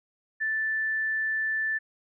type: tone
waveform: sine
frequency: 1760 Hz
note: A6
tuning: in tune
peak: -25 dBFS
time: 0.4-1.79 s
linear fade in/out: 20 ms
effects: none